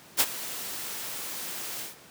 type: noise with ADSR envelope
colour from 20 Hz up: white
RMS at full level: -20 dBFS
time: 0.17-1.96 s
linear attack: 33 ms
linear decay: 48 ms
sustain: -16 dB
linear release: 140 ms
effects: pink hiss -51 dBFS RMS until 2.1 s + high-pass 150 Hz 12 dB/octave